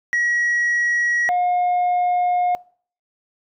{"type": "tone pair in turn", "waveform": "sine", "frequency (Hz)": [1912, 716.2], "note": ["A#6", "F5"], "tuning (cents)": [43, 43], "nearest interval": "octave + perfect fourth", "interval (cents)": 1700, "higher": "first", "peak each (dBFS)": -14, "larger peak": "neither", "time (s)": [[0.13, 1.29], [1.29, 2.55]], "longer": "second", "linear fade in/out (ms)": 0, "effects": ["noise-tail reverb RT60 0.5 s tail -25 dB re dry", "tanh soft clip ceiling -15 dBFS"]}